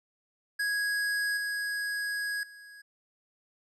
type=tone with level steps; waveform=square; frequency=1658 Hz; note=G#6; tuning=3 cents flat; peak=-28 / -31 / -48 dBFS; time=0.59-2.82 s; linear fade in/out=10 ms; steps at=1.37 / 2.43 s; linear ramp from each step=2 ms; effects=low-pass 12000 Hz 12 dB/octave